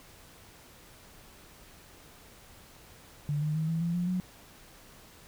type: tone with pitch steps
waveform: sine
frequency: 146.83 / 152.27 / 157.91 / 163.77 / 169.84 / 176.13 / 182.66 Hz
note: D3 / D#3 / D#3 / E3 / F3 / F3 / F#3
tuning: 0 / -37 / +26 / -11 / -48 / +15 / -22 cents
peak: -27 dBFS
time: 3.29-4.2 s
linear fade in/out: 0 ms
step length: 130 ms
effects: pink hiss -54 dBFS RMS until 5.27 s